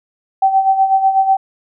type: tone with tremolo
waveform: sine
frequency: 772 Hz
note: G5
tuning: 27 cents flat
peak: -7 dBFS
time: 0.42-1.37 s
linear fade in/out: 5 ms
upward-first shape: sine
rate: 8.1 Hz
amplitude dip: 65%
effects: none